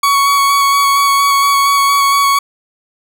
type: tone with vibrato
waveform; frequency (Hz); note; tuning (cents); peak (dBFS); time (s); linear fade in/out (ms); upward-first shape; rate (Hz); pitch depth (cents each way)
40% pulse; 1119; C#6; +16; -8; 0.03-2.39; 5; square; 4.3; 11
effects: none